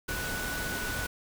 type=tone in noise; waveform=sine; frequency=1480 Hz; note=F#6; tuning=in tune; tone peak=-35 dBFS; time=0.08-1.07 s; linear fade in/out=10 ms; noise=pink; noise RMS=-35 dBFS; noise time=0.08-1.07 s; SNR=-3 dB; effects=none